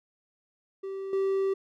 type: tone with level steps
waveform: triangle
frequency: 387.9 Hz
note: G4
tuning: 18 cents flat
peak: -31 / -22 dBFS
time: 0.83-1.54 s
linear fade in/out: 10 ms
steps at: 1.13 s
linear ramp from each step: 2 ms
effects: none

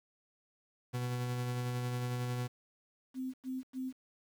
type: tone with tremolo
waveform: 40% pulse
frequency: 123.47 Hz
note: B2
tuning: in tune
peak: -32 dBFS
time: 0.93-2.48 s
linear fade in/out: 20 ms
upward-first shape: sine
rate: 11 Hz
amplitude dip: 25%
type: tone bursts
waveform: sine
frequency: 259.4 Hz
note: C4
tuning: 15 cents flat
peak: -35 dBFS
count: 3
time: 3.14-3.93 s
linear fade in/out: 50 ms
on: 200 ms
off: 95 ms
effects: 10-bit

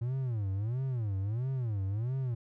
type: tone with vibrato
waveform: triangle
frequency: 113.3 Hz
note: A#2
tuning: 49 cents flat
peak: -28 dBFS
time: 0.01-2.35 s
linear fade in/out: 10 ms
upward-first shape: sine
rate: 1.5 Hz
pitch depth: 290 cents each way
effects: none

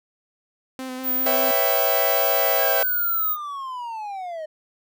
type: tone with vibrato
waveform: sawtooth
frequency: 257.9 Hz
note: C4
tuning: 25 cents flat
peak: -26 dBFS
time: 0.79-1.51 s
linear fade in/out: 0 ms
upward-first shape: square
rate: 5.1 Hz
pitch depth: 17 cents each way
type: tone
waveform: sine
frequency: 15060 Hz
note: A#9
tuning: 16 cents sharp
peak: -20 dBFS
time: 1.03-3.37 s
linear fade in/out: 50 ms
type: chord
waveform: 40% pulse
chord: C# half-diminished seventh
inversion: third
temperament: equal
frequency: 493.9 / 554.4 / 659.3 / 784 Hz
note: B4 / C#5 / E5 / G5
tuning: 0 / 0 / 0 / 0 cents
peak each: -27 / -25 / -24 / -26 dBFS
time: 1.26-2.83 s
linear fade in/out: 2 ms
type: linear sweep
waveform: triangle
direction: down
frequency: 1655 to 608 Hz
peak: -27 dBFS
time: 2.59-4.46 s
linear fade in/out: 10 ms
effects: none

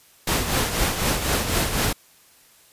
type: noise with tremolo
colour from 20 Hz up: pink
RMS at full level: -20 dBFS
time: 0.27-1.93 s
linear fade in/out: 5 ms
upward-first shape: triangle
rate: 4 Hz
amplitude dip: 60%
effects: white hiss -54 dBFS RMS until 2.72 s + resampled to 32000 Hz

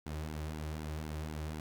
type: tone with flanger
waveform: sawtooth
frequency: 77.1 Hz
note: D#2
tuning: 15 cents flat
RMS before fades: -40 dBFS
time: 0.06-1.6 s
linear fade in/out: 0 ms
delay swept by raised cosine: 1.6 to 4.5 ms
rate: 4 Hz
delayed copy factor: -0.7
effects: none

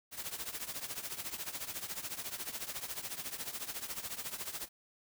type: noise with tremolo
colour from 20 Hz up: white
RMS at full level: -38 dBFS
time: 0.11-4.69 s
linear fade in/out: 50 ms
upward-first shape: triangle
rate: 14 Hz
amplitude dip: 85%
effects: none

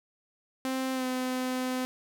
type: tone with pitch glide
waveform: sawtooth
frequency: 261.7 to 255.3 Hz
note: C4 to C4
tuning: 0 to -42 cents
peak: -25 dBFS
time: 0.65-1.85 s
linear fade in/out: 0 ms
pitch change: -42 cents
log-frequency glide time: 0.93-1.05 s
effects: none

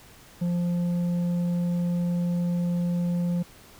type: tone with tanh clipping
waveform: triangle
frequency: 174.61 Hz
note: F3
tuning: in tune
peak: -24 dBFS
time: 0.41-3.43 s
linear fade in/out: 10 ms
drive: 10 dB
effects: pink hiss -51 dBFS RMS until 3.79 s

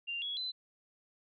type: tone with pitch steps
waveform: sine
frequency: 2785 / 3350 / 4031 Hz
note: F7 / G#7 / B7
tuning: -5 / +14 / +35 cents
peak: -35 dBFS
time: 0.07-0.52 s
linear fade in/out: 20 ms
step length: 150 ms
effects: none

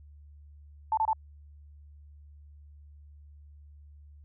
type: tone bursts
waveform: sine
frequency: 880 Hz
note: A5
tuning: in tune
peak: -23 dBFS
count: 3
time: 0.92-1.131 s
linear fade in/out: 2 ms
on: 53 ms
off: 26 ms
effects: added 73 Hz sine -49 dBFS peak until 4.24 s

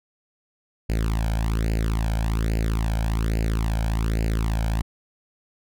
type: tone with flanger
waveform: sawtooth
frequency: 55 Hz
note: A1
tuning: in tune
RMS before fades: -23 dBFS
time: 0.89-4.82 s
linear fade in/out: 10 ms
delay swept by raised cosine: 0.42 to 1.3 ms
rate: 1.2 Hz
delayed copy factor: +0.85
effects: none

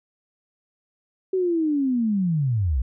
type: linear sweep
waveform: sine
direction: down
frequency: 382.7 to 54.9 Hz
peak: -19 dBFS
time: 1.33-2.82 s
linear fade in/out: 5 ms
effects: none

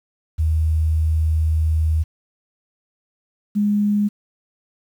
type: tone pair in turn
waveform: sine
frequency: 79.1 / 206.5 Hz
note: D#2 / G#3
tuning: +29 / -10 cents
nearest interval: octave + perfect fourth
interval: 1661 cents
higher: second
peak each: -15 dBFS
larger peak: neither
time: 0.38-2.04 / 3.55-4.09 s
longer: first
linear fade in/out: 20 ms
effects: 8-bit

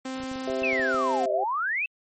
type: tone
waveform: sawtooth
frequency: 261.6 Hz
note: C4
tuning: in tune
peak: -27 dBFS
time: 0.05-1.26 s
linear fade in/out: 5 ms
type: clicks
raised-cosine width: 3 ms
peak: -32 dBFS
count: 9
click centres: 0.202 / 0.236 / 0.315 / 0.358 / 0.5 / 0.621 / 0.732 / 0.797 / 0.945 s
type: chord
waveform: sine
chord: C major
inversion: second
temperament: equal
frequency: 392 / 523.3 / 659.3 Hz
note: G4 / C5 / E5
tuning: 0 / 0 / 0 cents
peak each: -31 dBFS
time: 0.47-1.44 s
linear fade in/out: 5 ms
type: exponential two-way sweep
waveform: sine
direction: down then up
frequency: 2702 to 593 to 2702 Hz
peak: -24 dBFS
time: 0.63-1.86 s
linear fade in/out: 5 ms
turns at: 1.32 s
effects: MP3 32 kbps

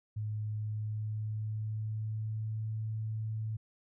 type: tone with pitch glide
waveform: sine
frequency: 106.8 to 109.61 Hz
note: G#2 to A2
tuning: +49 to -6 cents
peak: -33 dBFS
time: 0.16-3.57 s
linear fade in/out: 10 ms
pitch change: +45 cents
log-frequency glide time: 0.5-2.73 s
effects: none

